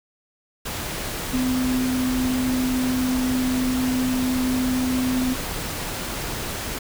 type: tone in noise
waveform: sine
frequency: 254.8 Hz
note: C4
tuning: 46 cents flat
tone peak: -20 dBFS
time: 1.33-5.34 s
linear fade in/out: 10 ms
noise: pink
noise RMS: -29 dBFS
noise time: 0.65-6.79 s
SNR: +6 dB
effects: none